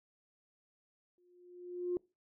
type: tone with exponential growth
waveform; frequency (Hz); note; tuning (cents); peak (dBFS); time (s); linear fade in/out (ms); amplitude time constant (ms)
sine; 355.8; F4; +32; -29; 1.18-1.97; 1; 170
effects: noise-tail reverb RT60 0.3 s tail -25 dB re dry + tanh soft clip ceiling -25 dBFS